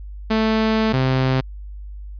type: tone pair in turn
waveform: sawtooth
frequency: 220 / 130.81 Hz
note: A3 / C3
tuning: 0 / 0 cents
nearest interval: major sixth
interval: 900 cents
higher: first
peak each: -12 dBFS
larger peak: neither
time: 0.3-0.93 / 0.93-1.41 s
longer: first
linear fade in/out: 10 ms
effects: added 50 Hz sine -31 dBFS peak until 2.19 s + resampled to 11025 Hz